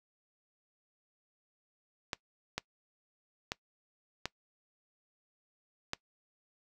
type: clicks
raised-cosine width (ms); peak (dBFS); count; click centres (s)
0.2; -16; 5; 2.132 / 2.58 / 3.519 / 4.256 / 5.934
effects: noise-tail reverb RT60 0.1 s tail -22 dB re dry